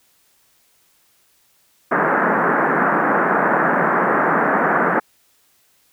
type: band-pass noise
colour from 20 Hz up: white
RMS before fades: -17 dBFS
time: 1.91-5 s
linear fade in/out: 10 ms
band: 160 to 1700 Hz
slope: 48 dB/octave
effects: white hiss -59 dBFS RMS until 5.92 s